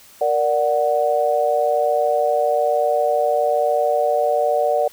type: chord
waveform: sine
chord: Bb augmented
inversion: none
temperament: equal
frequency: 466.2 / 587.3 / 740 Hz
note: Bb4 / D5 / F#5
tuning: 0 / 0 / 0 cents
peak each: -22 / -18 / -20 dBFS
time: 0.21-4.88 s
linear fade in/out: 5 ms
effects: white hiss -47 dBFS RMS until 4.92 s